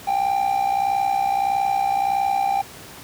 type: tone with amplitude modulation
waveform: triangle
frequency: 790 Hz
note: G5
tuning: 13 cents sharp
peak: -13 dBFS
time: 0.07-2.62 s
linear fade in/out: 10 ms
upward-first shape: sine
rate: 61.6 Hz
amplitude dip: 70%
effects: pink hiss -40 dBFS RMS until 3.03 s + high-pass 80 Hz 12 dB/octave